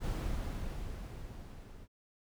brown noise with level ramp, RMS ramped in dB -33 to -51 dBFS, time 0-1.88 s, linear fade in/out 50 ms, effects none

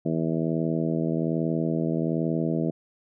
harmonic tone, 81.2 Hz, E2, 26 cents flat, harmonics 2 / 3 / 4 / 5 / 6 / 7 / 8, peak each -27 / -29 / -29 / -34 / -35 / -38 / -35 dBFS, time 0.05-2.71 s, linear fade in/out 10 ms, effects none

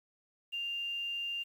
sine tone with quantisation, 2794 Hz, F7, in tune, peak -34 dBFS, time 0.52-1.44 s, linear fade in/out 20 ms, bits 10, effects none

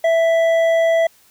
sine tone with hard clipping, 660 Hz, E5, 2 cents sharp, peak -14 dBFS, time 0.04-1.07 s, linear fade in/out 5 ms, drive 7 dB, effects white hiss -53 dBFS RMS until 1.3 s

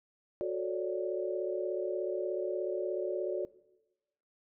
sine chord, D major seventh, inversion first, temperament just, 367.1 / 440.5 / 550.6 / 587.3 Hz, F#4 / A4 / C#5 / D5, -14 / +2 / -12 / 0 cents, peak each -34 / -39 / -39 / -37 dBFS, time 0.41-3.45 s, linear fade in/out 0 ms, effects noise-tail reverb RT60 1.0 s tail -19 dB re dry

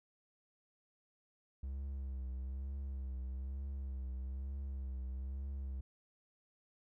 triangle tone with vibrato, 66.3 Hz, C2, 23 cents sharp, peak -37 dBFS, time 1.63-5.81 s, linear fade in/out 5 ms, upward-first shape triangle, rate 1.1 Hz, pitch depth 71 cents each way, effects none

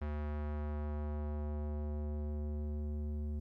square tone with low-pass filter sweep, 74.5 Hz, D2, 25 cents sharp, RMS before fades -38 dBFS, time 0.01-3.4 s, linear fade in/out 10 ms, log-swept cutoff 1800 to 280 Hz, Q 0.88, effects 13-bit

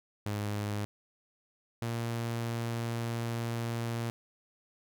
sawtooth tone pair in turn, 103.83 / 116.55 Hz, G#2 / A#2, 0 / 0 cents, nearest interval major second, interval 200 cents, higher second, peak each -28 dBFS, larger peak neither, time 0.26-0.85 / 1.82-4.1 s, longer second, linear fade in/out 0 ms, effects none

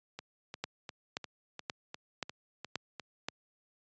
two click trains, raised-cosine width 0.2 ms, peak -17 / -24 dBFS, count 6 / 9, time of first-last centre 0.64-3.286 / 0.19-2.997 s, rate 1.89 / 2.85 Hz, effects high-pass 100 Hz 12 dB/octave + resampled to 16000 Hz

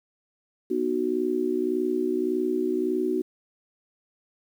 sine chord, B major, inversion none, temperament just, 246.9 / 308.7 / 370.4 Hz, B3 / D#4 / F#4, 0 / -14 / +2 cents, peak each -30 / -28 / -25 dBFS, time 0.7-3.22 s, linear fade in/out 10 ms, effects 9-bit

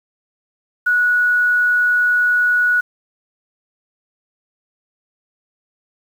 sine tone with quantisation, 1465 Hz, F#6, 18 cents flat, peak -12 dBFS, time 0.86-2.81 s, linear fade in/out 10 ms, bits 7, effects none

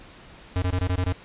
square tone bursts, 91 Hz, F#2, 28 cents flat, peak -22 dBFS, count 7, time 0.56-1.124 s, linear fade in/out 0 ms, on 60 ms, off 24 ms, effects pink hiss -47 dBFS RMS until 1.24 s + resampled to 8000 Hz

